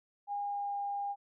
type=tone with pitch glide; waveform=sine; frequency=813 to 806.5 Hz; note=G#5 to G5; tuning=-37 to +49 cents; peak=-33 dBFS; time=0.27-1.16 s; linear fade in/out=50 ms; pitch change=-14 cents; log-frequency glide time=0.4-0.78 s; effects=none